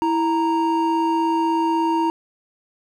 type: tone pair together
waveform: triangle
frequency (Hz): 328.8 / 930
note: E4 / A#5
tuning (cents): -4 / -4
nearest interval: octave + tritone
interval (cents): 1800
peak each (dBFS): -18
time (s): 0.02-2.1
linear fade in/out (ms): 0
effects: none